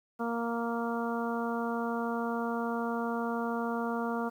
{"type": "harmonic tone", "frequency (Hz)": 233.1, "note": "A#3", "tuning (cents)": 0, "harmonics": [1, 2, 3, 4, 5, 6], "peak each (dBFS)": [-33, -36, -38, -39, -40, -41], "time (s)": [0.19, 4.3], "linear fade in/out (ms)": 20, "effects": ["10-bit"]}